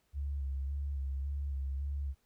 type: tone with vibrato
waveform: sine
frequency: 69.3 Hz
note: C#2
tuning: in tune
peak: -33 dBFS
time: 0.13-2.15 s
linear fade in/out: 50 ms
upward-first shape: square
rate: 1.8 Hz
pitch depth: 34 cents each way
effects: pink hiss -75 dBFS RMS until 2.25 s